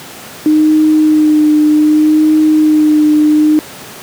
sine tone with vibrato, 306.1 Hz, D#4, 28 cents flat, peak -5 dBFS, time 0.46-3.59 s, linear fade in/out 0 ms, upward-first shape sine, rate 0.65 Hz, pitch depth 21 cents each way, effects pink hiss -30 dBFS RMS until 4.02 s + high-pass 150 Hz 12 dB/octave

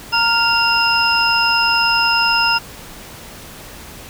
sine tone cluster, 925 / 1401 / 2776 / 5110 Hz, A#5 / F6 / F7 / D#8, -14 / +5 / -11 / +45 cents, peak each -18 dBFS, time 0.12-2.59 s, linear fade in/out 20 ms, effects pink hiss -36 dBFS RMS until 4.09 s

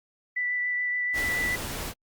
sine tone with vibrato, 1975.5 Hz, B6, in tune, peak -25 dBFS, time 0.36-1.56 s, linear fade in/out 10 ms, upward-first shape sine, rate 7 Hz, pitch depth 10 cents each way
pink noise, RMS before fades -34 dBFS, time 1.13-1.94 s, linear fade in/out 50 ms
effects Opus 48 kbps

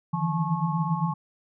sine tone cluster, 152 / 162 / 169.6 / 859 / 1092 Hz, D#3 / E3 / E3 / A5 / C#6, -40 / -30 / +50 / -42 / -26 cents, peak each -30 / -30 / -27 / -32 / -32 dBFS, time 0.13-1.14 s, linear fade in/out 10 ms, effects none

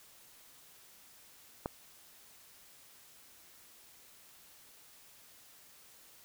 click, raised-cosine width 1 ms, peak -20 dBFS, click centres 1.659 s, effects white hiss -59 dBFS RMS until 6.24 s

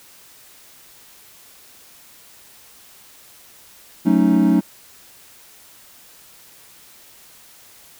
triangle chord, D# half-diminished seventh, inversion first, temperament equal, 185 / 220 / 277.2 / 311.1 Hz, F#3 / A3 / C#4 / D#4, 0 / 0 / 0 / 0 cents, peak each -16 dBFS, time 4.05-4.61 s, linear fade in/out 20 ms, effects white hiss -47 dBFS RMS until 7.99 s

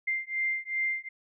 sine beating tone pair, 2094 / 2096.6 Hz, C7 / C7, +1 / +3 cents, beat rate 2.6 Hz, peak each -31 dBFS, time 0.07-1.09 s, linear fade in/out 10 ms, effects none

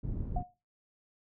pink low-pass noise, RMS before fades -35 dBFS, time 0.03-0.43 s, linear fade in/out 10 ms, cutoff 170 Hz, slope 12 dB/octave
sine tone with exponential decay, 720 Hz, F#5, 47 cents flat, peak -31 dBFS, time 0.36-0.54 s, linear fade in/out 5 ms, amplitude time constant 39 ms
effects noise-tail reverb RT60 0.3 s tail -23 dB re dry

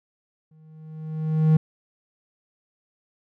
triangle tone with exponential growth, 156.9 Hz, D#3, 15 cents sharp, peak -10 dBFS, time 0.51-1.57 s, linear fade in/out 5 ms, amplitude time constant 230 ms, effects none

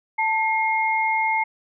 sine tone pair together, 884.8 / 2140 Hz, A5 / C7, +9 / +38 cents, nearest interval octave + minor third, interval 1529 cents, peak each -21 / -22 dBFS, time 0.18-1.44 s, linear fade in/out 10 ms, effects none

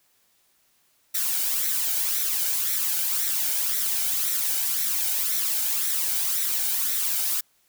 blue noise with flanger, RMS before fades -25 dBFS, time 1.14-7.41 s, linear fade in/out 10 ms, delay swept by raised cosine 0.51 to 1.35 ms, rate 1.9 Hz, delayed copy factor +0.55, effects white hiss -65 dBFS RMS until 7.68 s

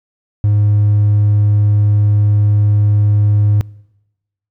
triangle tone, 103.83 Hz, G#2, in tune, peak -6 dBFS, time 0.44-3.61 s, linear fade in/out 0 ms, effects noise-tail reverb RT60 1.0 s tail -26 dB re dry + tanh soft clip ceiling -3 dBFS

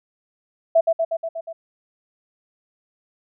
sine tone with echo, 659.3 Hz, E5, in tune, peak -11 dBFS, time 0.75-0.81 s, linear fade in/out 10 ms, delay 120 ms, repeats 6, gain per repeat -3 dB, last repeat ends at 1.53 s, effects none

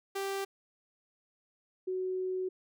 sawtooth / sine tone pair in turn, 392 / 371.8 Hz, G4 / F#4, 0 / +8 cents, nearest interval minor second, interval 92 cents, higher first, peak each -29 / -31 dBFS, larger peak first, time 0.15-0.45 / 1.87-2.49 s, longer second, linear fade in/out 10 ms, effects none

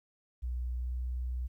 sine tone with pitch glide, 61.3 to 62.01 Hz, B1 to B1, -12 to +8 cents, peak -32 dBFS, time 0.42-1.48 s, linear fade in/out 20 ms, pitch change +20 cents, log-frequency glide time 0.78-0.91 s, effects 12-bit

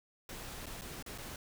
pink noise with dropouts, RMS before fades -45 dBFS, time 0.29-1.36 s, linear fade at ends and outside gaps 2 ms, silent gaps 0.659-0.665 / 0.812-0.818 / 1.026-1.062 / 1.178-1.183 s, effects none

